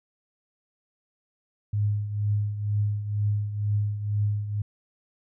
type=tone with tremolo; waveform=sine; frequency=103.83 Hz; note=G#2; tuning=in tune; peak=-20 dBFS; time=1.73-4.62 s; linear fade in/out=5 ms; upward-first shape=triangle; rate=2.1 Hz; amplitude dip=70%; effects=none